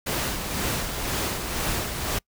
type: noise with tremolo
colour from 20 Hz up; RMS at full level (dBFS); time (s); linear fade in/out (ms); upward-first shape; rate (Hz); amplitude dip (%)
pink; -26; 0.06-2.19; 10; sine; 2; 45
effects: noise-tail reverb RT60 0.1 s tail -26 dB re dry

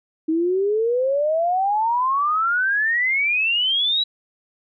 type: exponential sweep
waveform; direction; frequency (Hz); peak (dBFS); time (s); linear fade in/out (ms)
sine; up; 312.4 to 3935; -17; 0.28-4.04; 10
effects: none

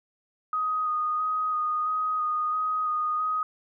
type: tone with vibrato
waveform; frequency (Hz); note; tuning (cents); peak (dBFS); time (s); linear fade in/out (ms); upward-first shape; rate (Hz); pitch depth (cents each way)
sine; 1244.5; D#6; 0; -24; 0.53-3.43; 2; square; 1.5; 14
effects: none

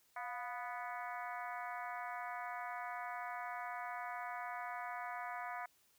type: harmonic tone with a mistuned harmonic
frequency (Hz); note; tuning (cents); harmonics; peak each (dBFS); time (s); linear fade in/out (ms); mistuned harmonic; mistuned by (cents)
246.9; B3; 0; 3 / 4 / 5 / 6 / 7 / 8 / 9; -45 / -47 / -49 / -51 / -52 / -53 / -54; 0.16-5.66; 5; 3; -63
effects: white hiss -72 dBFS RMS until 5.98 s

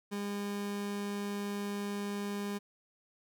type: tone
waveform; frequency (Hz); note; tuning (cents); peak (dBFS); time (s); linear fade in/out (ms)
30% pulse; 203; G#3; -39; -32; 0.11-2.59; 20
effects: none

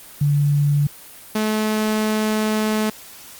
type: tone pair in turn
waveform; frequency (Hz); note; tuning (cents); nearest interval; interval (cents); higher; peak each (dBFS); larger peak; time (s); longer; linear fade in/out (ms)
sine / sawtooth; 144.7 / 215.6; D3 / A3; -25 / -35; perfect fifth; 690; second; -14 / -14; neither; 0.21-0.87 / 1.35-2.9; second; 5
effects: white hiss -41 dBFS RMS until 3.39 s + Opus 32 kbps

